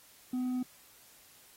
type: tone with hard clipping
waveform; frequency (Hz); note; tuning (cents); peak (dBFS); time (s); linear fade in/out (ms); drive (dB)
sine; 251.9; B3; +34; -31; 0.33-0.63; 5; 2
effects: white hiss -59 dBFS RMS until 1.56 s + AAC 48 kbps